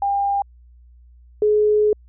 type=tone pair in turn; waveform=sine; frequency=800 / 422.4 Hz; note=G5 / G#4; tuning=+35 / +29 cents; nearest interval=major seventh; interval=1106 cents; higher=first; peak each=-17 / -13 dBFS; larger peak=second; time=0.02-0.42 / 1.42-1.93 s; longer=second; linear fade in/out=2 ms; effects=added 60 Hz sine -45 dBFS peak until 2.08 s